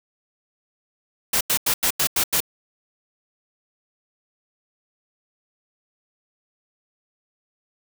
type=noise bursts; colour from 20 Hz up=white; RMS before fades=-20 dBFS; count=7; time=1.33-2.404 s; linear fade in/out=5 ms; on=78 ms; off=88 ms; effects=none